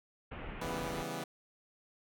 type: low-pass noise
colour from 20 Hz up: pink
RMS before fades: -44 dBFS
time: 0.31-1.03 s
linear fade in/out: 10 ms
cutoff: 2900 Hz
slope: 48 dB/octave
type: chord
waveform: 10% pulse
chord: C# half-diminished seventh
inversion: none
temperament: equal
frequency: 138.59 / 164.81 / 196 / 246.9 Hz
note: C#3 / E3 / G3 / B3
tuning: 0 / 0 / 0 / 0 cents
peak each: -36 / -33 / -37 / -34 dBFS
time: 0.61-1.24 s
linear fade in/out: 5 ms
effects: none